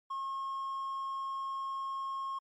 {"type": "tone", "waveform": "triangle", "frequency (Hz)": 1081, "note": "C#6", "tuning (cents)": -44, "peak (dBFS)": -32, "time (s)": [0.1, 2.39], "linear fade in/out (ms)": 10, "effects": ["tanh soft clip ceiling -28 dBFS", "MP3 48 kbps"]}